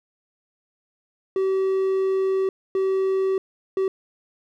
triangle tone bursts at uneven times, 382.8 Hz, G4, 41 cents flat, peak -17 dBFS, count 3, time 1.36-2.49 / 2.75-3.38 / 3.77-3.88 s, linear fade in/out 2 ms, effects none

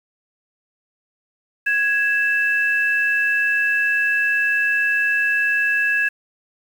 sine tone pair together, 1661.2 / 2642 Hz, G#6 / E7, 0 / +3 cents, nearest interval minor sixth, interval 803 cents, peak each -17 / -22 dBFS, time 1.66-6.09 s, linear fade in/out 10 ms, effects 7-bit

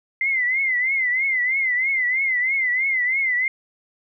sine tone with vibrato, 2064 Hz, C7, 24 cents flat, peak -18 dBFS, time 0.21-3.48 s, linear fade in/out 2 ms, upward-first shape triangle, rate 3.1 Hz, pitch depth 120 cents each way, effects none

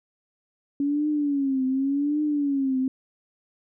sine tone with vibrato, 280 Hz, C#4, 18 cents sharp, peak -21 dBFS, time 0.8-2.88 s, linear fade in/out 2 ms, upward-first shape triangle, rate 0.88 Hz, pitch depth 140 cents each way, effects none

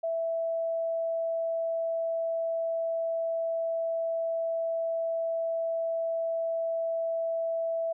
sine tone, 660 Hz, E5, 2 cents sharp, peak -27 dBFS, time 0.03-7.93 s, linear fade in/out 10 ms, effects none

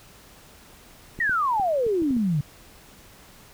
clicks, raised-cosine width 3 ms, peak -24 dBFS, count 7, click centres 1.19 / 1.295 / 1.598 / 1.866 / 2.021 / 2.108 / 2.167 s
sine exponential sweep, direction down, 1938 to 138.7 Hz, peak -20 dBFS, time 1.2-2.41 s, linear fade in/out 5 ms
effects pink hiss -50 dBFS RMS until 3.53 s

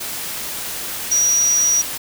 sine tone in noise, 5780 Hz, F#8, 41 cents flat, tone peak -13 dBFS, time 1.11-1.82 s, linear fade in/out 10 ms, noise white, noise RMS -27 dBFS, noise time 0-1.98 s, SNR +11 dB, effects none

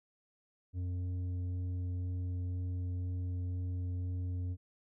sine tone with tanh clipping, 90.2 Hz, F#2, 44 cents flat, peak -35 dBFS, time 0.73-4.57 s, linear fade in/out 50 ms, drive 7 dB, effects none

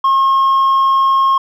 triangle tone with hard clipping, 1078 Hz, C#6, 49 cents flat, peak -8 dBFS, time 0.04-1.38 s, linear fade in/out 5 ms, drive 1 dB, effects none

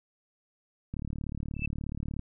click train, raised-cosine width 5 ms, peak -23 dBFS, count 47, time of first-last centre 0.94-2.193 s, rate 36.7 Hz
sine tone with exponential growth, 2637 Hz, E7, in tune, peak -26 dBFS, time 1.54-1.66 s, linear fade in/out 5 ms, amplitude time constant 24 ms
effects none

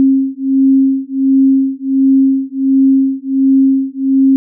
sine beating tone pair, 267.8 / 269.2 Hz, C4 / C4, +40 / +49 cents, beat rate 1.4 Hz, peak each -11 dBFS, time 0-4.36 s, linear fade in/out 0 ms, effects none

